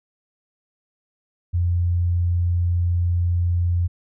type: tone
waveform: sine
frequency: 87.31 Hz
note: F2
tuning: in tune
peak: -17 dBFS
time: 1.53-3.88 s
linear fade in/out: 20 ms
effects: none